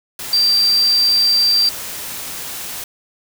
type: tone in noise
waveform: sine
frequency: 4699 Hz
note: D8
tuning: in tune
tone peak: -11 dBFS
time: 0.33-1.69 s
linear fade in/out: 2 ms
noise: white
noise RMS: -28 dBFS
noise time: 0.19-2.84 s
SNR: +14 dB
effects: none